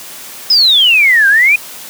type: exponential two-way sweep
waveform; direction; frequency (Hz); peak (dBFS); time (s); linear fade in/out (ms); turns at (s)
sine; down then up; 5190 to 1558 to 2504; -5; 0.5-1.56; 5; 1.28
effects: white hiss -30 dBFS RMS until 1.89 s + high-pass 150 Hz 12 dB/octave